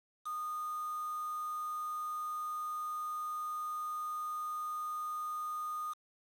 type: tone with quantisation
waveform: sine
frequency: 1230 Hz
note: D#6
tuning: 20 cents flat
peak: -36 dBFS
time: 0.25-5.94 s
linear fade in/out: 20 ms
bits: 8
effects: low-pass 12000 Hz 12 dB/octave